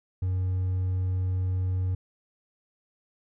triangle tone with hard clipping, 92.5 Hz, F#2, in tune, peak -25 dBFS, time 0.22-1.95 s, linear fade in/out 5 ms, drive 5 dB, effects none

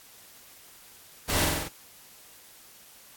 pink noise with echo, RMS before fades -27 dBFS, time 1.28-1.46 s, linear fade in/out 20 ms, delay 46 ms, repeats 5, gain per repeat -2 dB, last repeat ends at 1.69 s, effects white hiss -52 dBFS RMS until 3.16 s + AAC 64 kbps

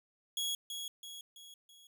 sawtooth tone with echo, 3333 Hz, G#7, 5 cents sharp, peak -30 dBFS, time 0.37-0.55 s, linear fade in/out 2 ms, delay 330 ms, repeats 4, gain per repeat -6 dB, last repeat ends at 1.87 s, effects none

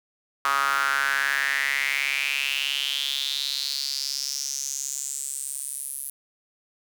sawtooth tone with high-pass filter sweep, 138.59 Hz, C#3, in tune, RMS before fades -27 dBFS, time 0.45-6.1 s, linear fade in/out 0 ms, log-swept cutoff 1200 to 11000 Hz, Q 5.9, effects none

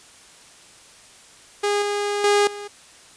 sawtooth tone with level steps, 409.7 Hz, G#4, 24 cents flat, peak -15 / -18 / -11 / -28 dBFS, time 1.63-2.68 s, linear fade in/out 10 ms, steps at 1.82 / 2.24 / 2.47 s, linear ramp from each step 2 ms, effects white hiss -48 dBFS RMS until 3.16 s + resampled to 22050 Hz

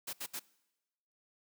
white noise bursts, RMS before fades -40 dBFS, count 3, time 0.07-0.396 s, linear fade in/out 10 ms, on 62 ms, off 70 ms, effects noise-tail reverb RT60 1.0 s tail -22 dB re dry + high-pass 150 Hz 12 dB/octave

